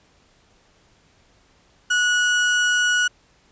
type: tone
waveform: 35% pulse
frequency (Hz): 1463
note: F#6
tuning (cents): -20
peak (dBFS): -15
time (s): 1.9-3.08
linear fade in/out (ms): 10
effects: pink hiss -58 dBFS RMS until 3.51 s + resampled to 16000 Hz